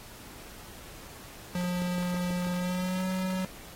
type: tone with pitch glide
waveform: square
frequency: 178.4 to 186.3 Hz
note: F3 to F#3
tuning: +37 to +12 cents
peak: -29 dBFS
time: 1.55-3.45 s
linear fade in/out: 2 ms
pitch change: +75 cents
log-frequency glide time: 2.54-3.07 s
type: click train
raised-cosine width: 2 ms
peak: -27 dBFS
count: 5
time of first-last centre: 1.82-2.468 s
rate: 6.17 Hz
effects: pink hiss -48 dBFS RMS until 3.75 s + AAC 48 kbps